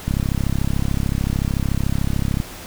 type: click train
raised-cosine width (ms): 5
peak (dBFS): -8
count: 79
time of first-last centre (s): 0.08-2.401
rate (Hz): 33.6
effects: pink hiss -36 dBFS RMS until 2.66 s